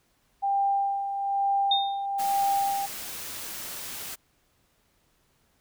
sine tone with tremolo, 794 Hz, G5, 22 cents sharp, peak -21 dBFS, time 0.42-2.87 s, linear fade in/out 20 ms, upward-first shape sine, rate 1.1 Hz, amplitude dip 55%
sine tone with exponential decay, 3668 Hz, A#7, 29 cents flat, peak -19 dBFS, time 1.71-2.06 s, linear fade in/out 5 ms, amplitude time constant 76 ms
white noise, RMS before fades -37 dBFS, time 2.18-4.16 s, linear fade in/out 20 ms
effects pink hiss -68 dBFS RMS until 5.6 s

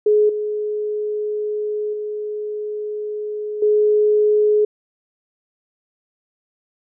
sine tone with level steps, 421.8 Hz, G#4, 27 cents sharp, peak -11 / -20 / -23 / -12 dBFS, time 0.06-4.65 s, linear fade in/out 5 ms, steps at 0.29 / 1.93 / 3.62 s, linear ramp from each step 5 ms, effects none

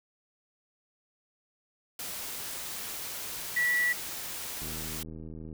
white noise, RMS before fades -38 dBFS, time 1.99-5.03 s, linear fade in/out 2 ms
sine tone, 1948 Hz, B6, 24 cents flat, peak -24 dBFS, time 3.56-3.93 s, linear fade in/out 10 ms
click train, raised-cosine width 3 ms, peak -31 dBFS, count 73, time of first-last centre 4.62-5.528 s, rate 79.3 Hz
effects none

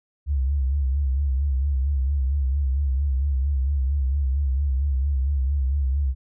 sine tone with vibrato, 68.4 Hz, C#2, 23 cents flat, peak -19 dBFS, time 0.26-6.15 s, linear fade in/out 50 ms, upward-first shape sine, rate 4.4 Hz, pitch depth 99 cents each way, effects none

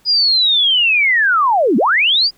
sine linear two-way sweep, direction down then up, 4978 to 196 to 4978 Hz, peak -10 dBFS, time 0.05-2.31 s, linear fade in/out 50 ms, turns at 1.77 s, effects pink hiss -54 dBFS RMS until 2.37 s

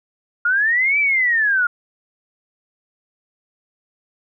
sine linear two-way sweep, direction up then down, 1396.9 to 2342 to 1396.9 Hz, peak -14 dBFS, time 0.45-1.67 s, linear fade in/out 5 ms, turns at 0.99 s, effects none

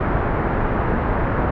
pink low-pass noise, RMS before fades -20 dBFS, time 0-1.51 s, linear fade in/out 10 ms, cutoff 1600 Hz, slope 24 dB/octave, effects none

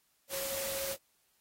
sine tone in noise, 545 Hz, C#5, 29 cents flat, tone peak -38 dBFS, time 0.29-0.97 s, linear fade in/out 50 ms, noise white, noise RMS -38 dBFS, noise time 0.29-0.97 s, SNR -3 dB, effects white hiss -73 dBFS RMS until 1.4 s + AAC 48 kbps

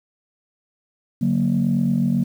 sine chord, D augmented, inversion none, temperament equal with one note detuned, 143.56 / 185 / 233.1 Hz, D3 / F#3 / A#3, -39 / 0 / 0 cents, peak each -22 / -20 / -19 dBFS, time 1.21-2.24 s, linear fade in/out 10 ms, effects tanh soft clip ceiling -10 dBFS + 8-bit

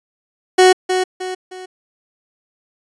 30% pulse tone with echo, 370 Hz, F#4, in tune, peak -4 dBFS, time 0.58-0.73 s, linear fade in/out 10 ms, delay 310 ms, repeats 3, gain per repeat -8 dB, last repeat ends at 1.66 s, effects resampled to 22050 Hz

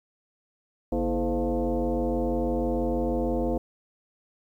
sine tone with frequency modulation, 137.1 Hz, C#3, 19 cents flat, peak -23 dBFS, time 0.92-3.58 s, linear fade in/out 5 ms, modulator 188 Hz, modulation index 2.7, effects 10-bit

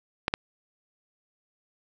clicks, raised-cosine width 0.3 ms, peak -8 dBFS, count 2, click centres 0.281 / 0.339 s, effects none

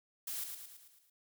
blue noise with echo, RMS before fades -40 dBFS, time 0.27-0.44 s, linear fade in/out 5 ms, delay 110 ms, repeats 6, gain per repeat -5 dB, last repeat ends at 1.1 s, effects none

